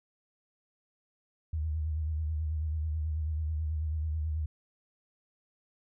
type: tone with vibrato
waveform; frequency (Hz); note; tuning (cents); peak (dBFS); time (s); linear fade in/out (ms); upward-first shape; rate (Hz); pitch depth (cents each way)
sine; 77.78; D#2; 0; -29; 1.53-4.46; 5; sine; 9.2; 60
effects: none